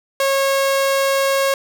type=tone; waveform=sawtooth; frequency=546 Hz; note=C#5; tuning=26 cents flat; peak=-11 dBFS; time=0.2-1.54 s; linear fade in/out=2 ms; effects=none